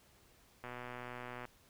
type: click train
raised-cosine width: 0.5 ms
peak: -30 dBFS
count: 101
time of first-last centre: 0.64-1.453 s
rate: 123 Hz
effects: pink hiss -66 dBFS RMS until 1.69 s